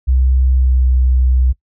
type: tone with pitch glide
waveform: sine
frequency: 64.4 to 63.48 Hz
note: C2 to B1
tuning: -27 to +48 cents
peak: -9 dBFS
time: 0.07-1.53 s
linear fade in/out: 20 ms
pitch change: -25 cents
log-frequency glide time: 0.49-0.86 s
effects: noise-tail reverb RT60 0.1 s tail -21 dB re dry

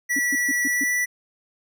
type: tone with pitch glide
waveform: square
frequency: 1948 to 1965 Hz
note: B6 to B6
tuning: -24 to -9 cents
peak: -21 dBFS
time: 0.09-1.06 s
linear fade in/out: 20 ms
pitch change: +15 cents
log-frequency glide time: 0.65-0.92 s
type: tone bursts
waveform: sine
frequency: 276.3 Hz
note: C#4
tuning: 6 cents flat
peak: -25 dBFS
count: 5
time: 0.16-0.84 s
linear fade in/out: 5 ms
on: 32 ms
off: 130 ms
effects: none

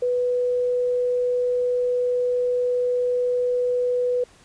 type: tone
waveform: sine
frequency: 493.9 Hz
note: B4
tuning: in tune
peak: -19 dBFS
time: 0.02-4.24 s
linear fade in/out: 5 ms
effects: pink hiss -53 dBFS RMS until 4.44 s + resampled to 22050 Hz

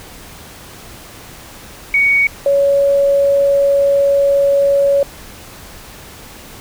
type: tone pair in turn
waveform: sine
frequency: 2239 / 559.8 Hz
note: C#7 / C#5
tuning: +17 / +17 cents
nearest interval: 2 octaves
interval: 2400 cents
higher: first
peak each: -9 dBFS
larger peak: neither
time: 1.94-2.27 / 2.46-5.03 s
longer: second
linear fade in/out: 2 ms
effects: pink hiss -36 dBFS RMS until 6.6 s

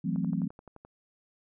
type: chord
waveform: sine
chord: F# half-diminished seventh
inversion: third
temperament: equal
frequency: 164.81 / 185 / 220 / 261.6 Hz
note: E3 / F#3 / A3 / C4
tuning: 0 / 0 / 0 / 0 cents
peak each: -32 / -31 / -34 / -35 dBFS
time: 0.04-0.48 s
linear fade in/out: 10 ms
type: click train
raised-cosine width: 1 ms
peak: -34 dBFS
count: 9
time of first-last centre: 0.16-0.85 s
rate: 11.6 Hz
effects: none

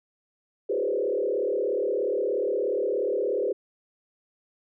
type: tone with frequency modulation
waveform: sine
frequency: 453.2 Hz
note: A#4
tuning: 49 cents flat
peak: -23 dBFS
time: 0.69-3.53 s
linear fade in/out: 10 ms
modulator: 36.9 Hz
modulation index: 2.3
effects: none

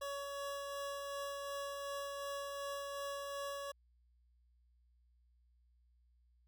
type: tone with tremolo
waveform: 25% pulse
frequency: 562 Hz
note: C#5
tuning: 24 cents sharp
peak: -36 dBFS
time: 0.01-3.72 s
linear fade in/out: 10 ms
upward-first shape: sine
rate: 2.7 Hz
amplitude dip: 25%
effects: added 60 Hz sine -68 dBFS peak until 6.47 s

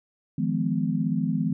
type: chord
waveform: sine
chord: F half-diminished seventh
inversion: third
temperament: just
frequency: 157.15 / 174.61 / 209.5 / 251.4 Hz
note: Eb3 / F3 / Ab3 / Cb4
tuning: +18 / 0 / +15 / +31 cents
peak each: -28 dBFS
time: 0.38-1.53 s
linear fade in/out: 5 ms
effects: none

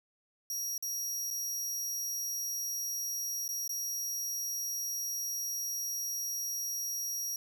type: tone with dropouts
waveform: sawtooth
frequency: 5680 Hz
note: F8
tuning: 28 cents sharp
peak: -31 dBFS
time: 0.5-7.36 s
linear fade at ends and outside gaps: 2 ms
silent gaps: 0.779-0.825 / 1.305-1.309 / 3.48-3.489 / 3.678-3.693 s
effects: none

